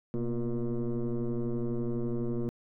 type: tone with frequency modulation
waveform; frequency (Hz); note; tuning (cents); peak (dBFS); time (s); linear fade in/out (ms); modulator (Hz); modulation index
sine; 114; A#2; -38; -26; 0.14-2.49; 0; 120; 2.5
effects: tanh soft clip ceiling -27 dBFS